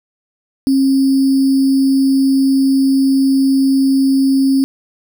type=tone with sample-and-hold; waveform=sine; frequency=269.6 Hz; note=C#4; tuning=48 cents flat; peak=-9 dBFS; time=0.67-4.64 s; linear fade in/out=0 ms; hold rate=4900 Hz; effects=none